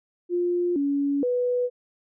sine tone with pitch steps, 352 / 282.5 / 493.1 Hz, F4 / C#4 / B4, +14 / +33 / -3 cents, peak -21 dBFS, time 0.29-1.7 s, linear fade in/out 50 ms, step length 470 ms, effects none

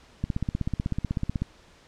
click train, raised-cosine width 5 ms, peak -14 dBFS, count 20, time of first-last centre 0.24-1.42 s, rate 16.1 Hz, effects pink hiss -55 dBFS RMS until 1.87 s + low-pass 6000 Hz 12 dB/octave

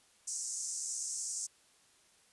white band-pass noise, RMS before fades -39 dBFS, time 0.27-1.47 s, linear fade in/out 10 ms, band 5800 to 8600 Hz, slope 48 dB/octave, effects white hiss -66 dBFS RMS until 2.32 s + resampled to 24000 Hz

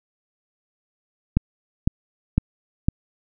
click train, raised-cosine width 5 ms, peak -4 dBFS, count 4, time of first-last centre 1.37-2.885 s, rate 1.98 Hz, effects none

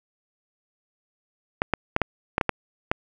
clicks, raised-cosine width 0.5 ms, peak -5 dBFS, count 8, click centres 1.619 / 1.737 / 1.964 / 2.017 / 2.381 / 2.412 / 2.493 / 2.915 s, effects none

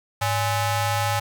sawtooth ring-modulated tone, 466.2 Hz, A#4, in tune, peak -14 dBFS, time 0.21-1.2 s, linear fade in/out 10 ms, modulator 362 Hz, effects none

